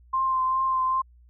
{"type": "tone with vibrato", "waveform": "sine", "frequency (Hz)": 1046.5, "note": "C6", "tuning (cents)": 0, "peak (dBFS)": -21, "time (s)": [0.13, 1.02], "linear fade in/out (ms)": 10, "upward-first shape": "triangle", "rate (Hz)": 2.5, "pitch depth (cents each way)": 21, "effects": ["added 60 Hz sine -51 dBFS peak until 1.29 s"]}